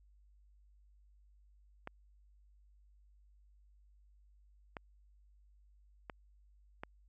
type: clicks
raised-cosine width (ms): 0.5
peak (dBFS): -27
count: 4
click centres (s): 1.874 / 4.768 / 6.098 / 6.835
effects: added 50 Hz sine -62 dBFS peak until 7.08 s